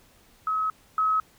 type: tone pair in turn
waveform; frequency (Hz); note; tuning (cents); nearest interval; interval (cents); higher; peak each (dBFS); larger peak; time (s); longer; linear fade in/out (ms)
sine; 1281 / 1281; E6 / E6; -50 / -50; unison; 0; neither; -23 / -20; second; 0.47-0.7 / 0.98-1.2; first; 2
effects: pink hiss -58 dBFS RMS until 1.38 s